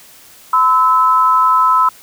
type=tone pair together; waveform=sine; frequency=1015.4 / 1304 Hz; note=B5 / E6; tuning=+48 / -19 cents; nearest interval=major third; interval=433 cents; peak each=-11 dBFS; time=0.53-1.89 s; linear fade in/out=5 ms; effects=white hiss -42 dBFS RMS until 2.02 s